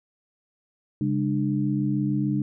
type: tone cluster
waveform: sine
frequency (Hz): 136.8 / 203.5 / 299.6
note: C#3 / G#3 / D4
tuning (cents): -23 / -35 / +35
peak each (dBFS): -26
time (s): 1.01-2.42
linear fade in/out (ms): 2
effects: none